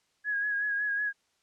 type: tone with vibrato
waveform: sine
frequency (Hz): 1661.2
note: G#6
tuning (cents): 0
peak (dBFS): -27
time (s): 0.24-1.13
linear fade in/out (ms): 50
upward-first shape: sine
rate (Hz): 5.4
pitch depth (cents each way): 36
effects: white hiss -72 dBFS RMS until 1.42 s + low-pass 7000 Hz 12 dB/octave